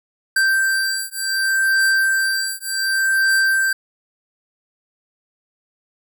square beating tone pair, 1565 / 1565.67 Hz, G6 / G6, -3 / -3 cents, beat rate 0.67 Hz, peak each -20 dBFS, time 0.36-3.73 s, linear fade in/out 5 ms, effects none

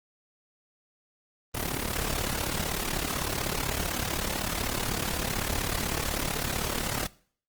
pink noise with amplitude modulation, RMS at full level -27 dBFS, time 1.54-7.07 s, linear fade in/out 10 ms, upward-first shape sine, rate 35.9 Hz, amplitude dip 75%, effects noise-tail reverb RT60 0.5 s tail -21 dB re dry + Opus 24 kbps

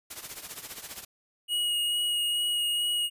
white noise with tremolo, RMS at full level -37 dBFS, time 0.1-1.05 s, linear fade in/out 10 ms, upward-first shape triangle, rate 15 Hz, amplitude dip 80%
square tone with vibrato, 2887 Hz, F#7, 43 cents flat, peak -26 dBFS, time 1.48-3.1 s, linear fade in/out 50 ms, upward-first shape sine, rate 2.3 Hz, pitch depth 12 cents each way
effects resampled to 32000 Hz

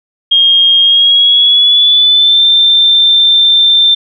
sine tone with pitch glide, 3238 to 3572 Hz, G#7 to A7, -45 to +25 cents, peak -4 dBFS, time 0.31-3.95 s, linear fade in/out 10 ms, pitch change +170 cents, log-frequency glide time 0.82-2.44 s, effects none

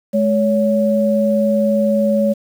sine tone pair together, 211.8 / 562 Hz, G#3 / C#5, +34 / +24 cents, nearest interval octave + perfect fourth, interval 1690 cents, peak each -15 dBFS, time 0.13-2.34 s, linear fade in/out 20 ms, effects 7-bit

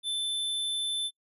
square tone, 3528 Hz, A7, 4 cents sharp, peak -29 dBFS, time 0.03-1.11 s, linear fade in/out 50 ms, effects noise-tail reverb RT60 0.1 s tail -26 dB re dry + resampled to 32000 Hz

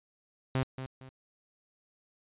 sawtooth tone with echo, 131 Hz, C3, 2 cents sharp, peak -23 dBFS, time 0.55-0.63 s, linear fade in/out 0 ms, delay 230 ms, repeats 2, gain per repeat -10 dB, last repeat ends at 1.09 s, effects resampled to 8000 Hz

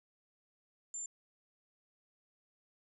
sine tone, 7220 Hz, A8, 44 cents sharp, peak -39 dBFS, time 0.94-1.06 s, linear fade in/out 2 ms, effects none

